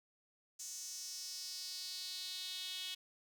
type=tone with high-pass filter sweep; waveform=sawtooth; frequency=370 Hz; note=F#4; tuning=in tune; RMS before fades=-45 dBFS; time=0.59-2.95 s; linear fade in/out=10 ms; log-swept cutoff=6500 to 3300 Hz; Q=4; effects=none